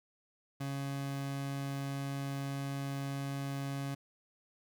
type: tone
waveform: 30% pulse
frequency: 138.59 Hz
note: C#3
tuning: in tune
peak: -33 dBFS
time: 0.6-3.95 s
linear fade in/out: 10 ms
effects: none